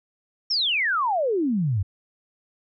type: exponential sweep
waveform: sine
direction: down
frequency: 5610 to 88.9 Hz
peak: -20 dBFS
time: 0.5-1.83 s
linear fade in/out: 10 ms
effects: none